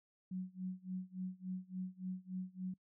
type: tone with tremolo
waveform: sine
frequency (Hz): 185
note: F#3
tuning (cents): 0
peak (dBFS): -37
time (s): 0.31-2.74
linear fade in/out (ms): 5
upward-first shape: sine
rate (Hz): 3.5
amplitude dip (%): 95
effects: noise-tail reverb RT60 0.1 s tail -24 dB re dry